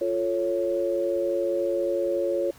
sine chord, F augmented, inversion none, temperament equal, 349.2 / 440 / 554.4 Hz, F4 / A4 / C#5, 0 / 0 / 0 cents, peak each -27 / -31 / -25 dBFS, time 0.01-2.51 s, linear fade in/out 5 ms, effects pink hiss -52 dBFS RMS until 2.58 s

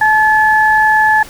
sine tone pair together, 864.7 / 1723 Hz, A5 / A6, -30 / -37 cents, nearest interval octave, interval 1193 cents, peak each -10 dBFS, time 0.01-1.23 s, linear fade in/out 5 ms, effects pink hiss -34 dBFS RMS until 1.29 s

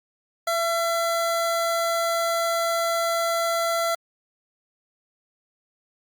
square tone pair together, 671 / 1356 Hz, E5 / E6, +31 / +49 cents, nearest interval octave, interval 1218 cents, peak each -24 / -27 dBFS, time 0.47-3.95 s, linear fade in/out 5 ms, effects Opus 48 kbps

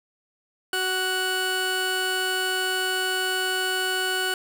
25% pulse tone pair together, 373.9 / 1480 Hz, F#4 / F#6, +18 / 0 cents, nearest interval 2 octaves, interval 2382 cents, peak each -25 / -21 dBFS, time 0.73-4.34 s, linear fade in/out 2 ms, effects none

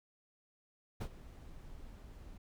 brown noise with ADSR envelope, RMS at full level -34 dBFS, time 1-2.38 s, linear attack 14 ms, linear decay 65 ms, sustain -17 dB, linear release 10 ms, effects none

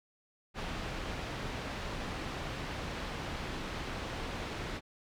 pink low-pass noise, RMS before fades -39 dBFS, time 0.54-4.81 s, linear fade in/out 50 ms, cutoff 3700 Hz, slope 12 dB/octave, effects none

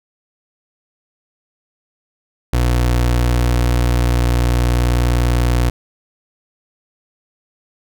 30% pulse tone, 60.3 Hz, B1, 41 cents flat, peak -10 dBFS, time 2.53-5.7 s, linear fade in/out 5 ms, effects none

